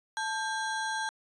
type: ring-modulated tone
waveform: square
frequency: 1234 Hz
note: D#6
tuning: 15 cents flat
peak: -28 dBFS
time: 0.17-1.09 s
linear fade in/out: 0 ms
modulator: 356 Hz
effects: resampled to 22050 Hz